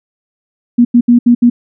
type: tone bursts at uneven times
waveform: sine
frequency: 240 Hz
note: B3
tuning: 49 cents flat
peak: -3 dBFS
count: 5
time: 0.78-0.85 / 0.94-1.01 / 1.08-1.19 / 1.26-1.35 / 1.42-1.5 s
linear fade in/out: 10 ms
effects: none